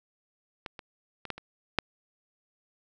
clicks, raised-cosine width 0.3 ms, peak -20 / -25 / -24 / -15 / -26 / -7 dBFS, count 6, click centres 0.662 / 0.792 / 1.253 / 1.303 / 1.38 / 1.787 s, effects none

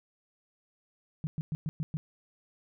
sine tone bursts, 154.7 Hz, D#3, 10 cents flat, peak -29 dBFS, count 6, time 1.24-1.97 s, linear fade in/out 0 ms, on 30 ms, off 110 ms, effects none

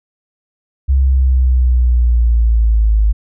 sine linear sweep, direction down, 67.6 to 52.1 Hz, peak -8 dBFS, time 0.88-3.13 s, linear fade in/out 20 ms, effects none

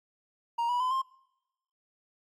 triangle tone with pitch steps, 937 / 975.7 / 1015.9 / 1057.8 Hz, A#5 / B5 / B5 / C6, +9 / -21 / +49 / +19 cents, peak -24 dBFS, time 0.58-1.02 s, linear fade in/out 10 ms, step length 110 ms, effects noise-tail reverb RT60 0.9 s tail -25 dB re dry + MP3 96 kbps

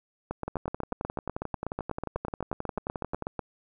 two click trains, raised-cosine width 1 ms, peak -18 / -17 dBFS, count 32 / 26, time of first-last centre 0.48-3.223 / 0.31-3.393 s, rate 11.3 / 8.11 Hz, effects none

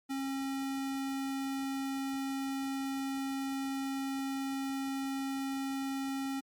square tone, 270.9 Hz, C#4, 40 cents flat, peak -34 dBFS, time 0.09-6.41 s, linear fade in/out 20 ms, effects MP3 96 kbps

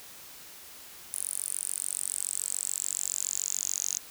sawtooth tone with high-pass filter sweep, 47 Hz, F#1, 28 cents sharp, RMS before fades -33 dBFS, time 1.13-3.99 s, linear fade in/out 10 ms, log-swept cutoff 9800 to 6500 Hz, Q 9.3, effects white hiss -48 dBFS RMS until 4.1 s

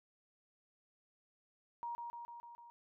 sine tone with echo, 944 Hz, A#5, 22 cents sharp, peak -39 dBFS, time 1.83-1.95 s, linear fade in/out 0 ms, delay 150 ms, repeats 5, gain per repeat -3 dB, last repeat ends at 2.7 s, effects none

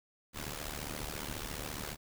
pink noise with amplitude modulation, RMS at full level -37 dBFS, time 0.33-1.97 s, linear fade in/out 50 ms, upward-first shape sine, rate 74.5 Hz, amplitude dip 85%, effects none

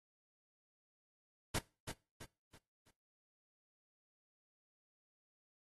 pink noise with echo, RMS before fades -36 dBFS, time 1.54-1.59 s, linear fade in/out 10 ms, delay 330 ms, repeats 4, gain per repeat -8 dB, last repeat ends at 2.91 s, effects noise-tail reverb RT60 0.3 s tail -21 dB re dry + AAC 32 kbps

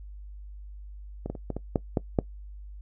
clicks, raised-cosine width 2 ms, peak -19 / -18 / -25 / -17 / -19 / -9 / -10 / -8 dBFS, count 8, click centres 1.26 / 1.3 / 1.352 / 1.503 / 1.566 / 1.758 / 1.972 / 2.188 s, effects noise-tail reverb RT60 0.1 s tail -20 dB re dry + added 50 Hz sine -40 dBFS peak until 2.81 s

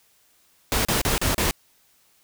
pink noise bursts, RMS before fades -22 dBFS, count 5, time 0.72-1.51 s, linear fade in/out 0 ms, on 130 ms, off 35 ms, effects white hiss -61 dBFS RMS until 2.23 s

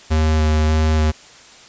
square tone with vibrato, 77.78 Hz, D#2, in tune, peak -14 dBFS, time 0.1-1.12 s, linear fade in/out 20 ms, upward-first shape square, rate 1.7 Hz, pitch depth 10 cents each way, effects white hiss -43 dBFS RMS until 1.68 s + resampled to 16000 Hz

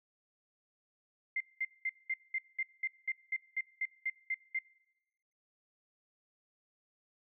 sine tone bursts, 2093 Hz, C7, in tune, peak -31 dBFS, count 14, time 1.36-4.59 s, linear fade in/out 5 ms, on 45 ms, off 200 ms, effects noise-tail reverb RT60 1.0 s tail -24 dB re dry

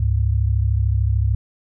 sine tone pair together, 69.7 / 103.17 Hz, C#2 / G#2, +10 / -11 cents, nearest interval perfect fifth, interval 679 cents, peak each -18 dBFS, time 0-1.35 s, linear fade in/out 5 ms, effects none

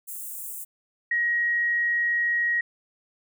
white high-pass noise, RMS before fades -36 dBFS, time 0.07-0.65 s, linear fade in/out 20 ms, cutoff 7500 Hz, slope 48 dB/octave
sine tone, 1893 Hz, A#6, 26 cents sharp, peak -21 dBFS, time 1.11-2.61 s, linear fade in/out 5 ms
effects none

